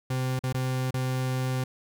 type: tone with dropouts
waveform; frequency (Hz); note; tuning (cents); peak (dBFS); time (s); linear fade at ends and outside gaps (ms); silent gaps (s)
40% pulse; 129.1; C3; -23; -25; 0.1-1.64; 5; 0.392-0.436 / 0.527-0.544 / 0.908-0.94
effects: none